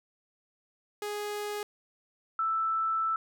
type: tone pair in turn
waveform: sawtooth / sine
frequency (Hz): 415.3 / 1321.6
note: G#4 / E6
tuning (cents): 0 / +4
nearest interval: octave + minor sixth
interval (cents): 2004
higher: second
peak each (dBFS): -29 / -26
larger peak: second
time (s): 1.02-1.63 / 2.39-3.16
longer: second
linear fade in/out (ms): 2
effects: none